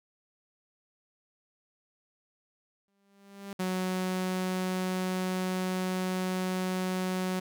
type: tone with exponential growth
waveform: sawtooth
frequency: 198.5 Hz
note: G3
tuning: 22 cents sharp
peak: -33 dBFS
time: 2.88-3.53 s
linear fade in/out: 0 ms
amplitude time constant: 140 ms
type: tone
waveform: sawtooth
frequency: 185 Hz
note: F#3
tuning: in tune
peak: -25 dBFS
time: 3.59-7.4 s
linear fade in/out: 10 ms
effects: none